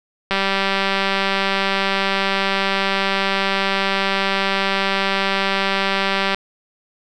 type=click train; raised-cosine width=0.3 ms; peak=-3 dBFS; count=1178; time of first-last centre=0.31-6.346 s; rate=195 Hz; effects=none